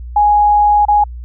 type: tone with dropouts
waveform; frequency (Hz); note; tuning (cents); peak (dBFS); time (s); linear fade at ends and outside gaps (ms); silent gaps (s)
sine; 830.6; G#5; 0; -7; 0.16-1.04; 5; 0.853-0.883
effects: added 60 Hz sine -25 dBFS peak until 1.24 s